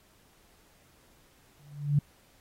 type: tone with exponential growth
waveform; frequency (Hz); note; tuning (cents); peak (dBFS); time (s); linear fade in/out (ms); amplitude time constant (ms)
sine; 144.9; D3; -23; -18; 1.59-1.99; 5; 86
effects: pink hiss -63 dBFS RMS until 2.4 s + AAC 48 kbps